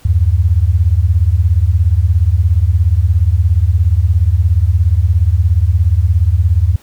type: beating tone pair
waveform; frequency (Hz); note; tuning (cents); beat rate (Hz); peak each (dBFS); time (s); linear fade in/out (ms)
sine; 77.78 / 94.78; D#2 / F#2; 0 / +42; 17; -11; 0.05-6.76; 5
effects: pink hiss -46 dBFS RMS until 6.82 s